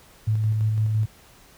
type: tone with tremolo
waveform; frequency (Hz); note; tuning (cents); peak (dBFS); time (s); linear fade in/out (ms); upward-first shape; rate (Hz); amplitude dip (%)
sine; 108.5; A2; -24; -18; 0.27-1.06; 10; square; 5.9; 25
effects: pink hiss -52 dBFS RMS until 1.57 s